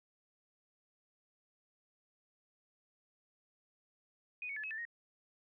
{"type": "tone with pitch steps", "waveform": "sine", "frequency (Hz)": [2481, 2226, 1723, 2569, 1769, 1869], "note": ["D#7", "C#7", "A6", "E7", "A6", "A#6"], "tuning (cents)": [-6, 7, -37, -45, 9, 4], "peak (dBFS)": -39, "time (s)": [4.42, 4.852], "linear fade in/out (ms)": 2, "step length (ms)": 72, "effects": []}